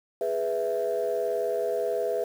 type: chord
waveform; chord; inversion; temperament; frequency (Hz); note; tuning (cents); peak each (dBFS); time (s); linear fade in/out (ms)
sine; E major; first; equal; 415.3 / 493.9 / 659.3; G#4 / B4 / E5; 0 / 0 / 0; -29 / -28 / -28; 0.21-2.24; 2
effects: tanh soft clip ceiling -18 dBFS + 8-bit